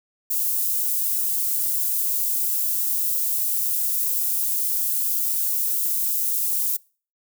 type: high-pass noise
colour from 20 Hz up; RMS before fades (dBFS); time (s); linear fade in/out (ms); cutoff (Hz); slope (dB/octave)
white; -23; 0.3-6.77; 10; 12000; 12
effects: noise-tail reverb RT60 0.4 s tail -25 dB re dry

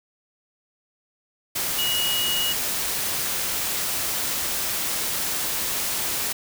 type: tone in noise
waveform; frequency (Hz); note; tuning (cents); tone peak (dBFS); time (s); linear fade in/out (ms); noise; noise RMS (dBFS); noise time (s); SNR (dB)
sine; 2900; F#7; -35; -23; 1.78-2.53; 10; white; -26; 1.55-6.33; 0
effects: none

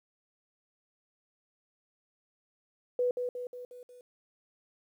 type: tone with echo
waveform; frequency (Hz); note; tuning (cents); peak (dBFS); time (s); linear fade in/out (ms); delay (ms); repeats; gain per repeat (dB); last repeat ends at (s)
sine; 493.9; B4; 0; -25; 2.99-3.11; 2; 180; 5; -5; 4.01
effects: 11-bit

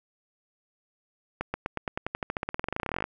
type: accelerating click train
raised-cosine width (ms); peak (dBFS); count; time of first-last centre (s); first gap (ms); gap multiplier
0.5; -14; 30; 1.41-3.041; 130; 0.93
effects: none

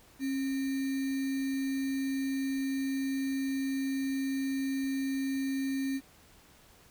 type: tone with sample-and-hold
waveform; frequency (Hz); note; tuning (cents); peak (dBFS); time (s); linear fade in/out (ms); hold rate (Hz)
sine; 270; C#4; -45; -29; 0.19-6.01; 50; 2100
effects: pink hiss -59 dBFS RMS until 6.9 s

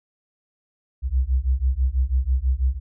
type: beating tone pair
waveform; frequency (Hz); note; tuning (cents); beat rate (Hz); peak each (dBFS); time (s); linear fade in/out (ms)
sine; 61.74 / 67.84; B1 / C#2; 0 / -37; 6.1; -21; 1.02-2.8; 50
effects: none

